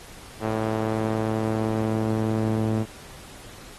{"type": "tone with band-pass filter sweep", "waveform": "sawtooth", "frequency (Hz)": 110, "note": "A2", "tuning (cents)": 0, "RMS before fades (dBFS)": -25, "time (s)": [0.4, 2.86], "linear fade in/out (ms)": 50, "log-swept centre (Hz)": [560, 240], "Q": 0.78, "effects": ["pink hiss -45 dBFS RMS until 3.78 s", "AAC 32 kbps"]}